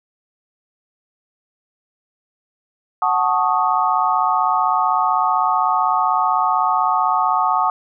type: chord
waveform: sine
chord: D# half-diminished seventh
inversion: first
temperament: equal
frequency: 740 / 880 / 1108.7 / 1244.5 Hz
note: F#5 / A5 / C#6 / D#6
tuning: 0 / 0 / 0 / 0 cents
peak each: -20 dBFS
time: 3.02-7.7 s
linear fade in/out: 2 ms
effects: none